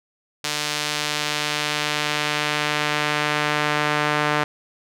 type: tone with band-pass filter sweep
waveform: sawtooth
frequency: 149.4 Hz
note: D3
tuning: 30 cents sharp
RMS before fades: -23 dBFS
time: 0.44-4.44 s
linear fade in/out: 5 ms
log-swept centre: 4800 to 1500 Hz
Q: 0.84
effects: none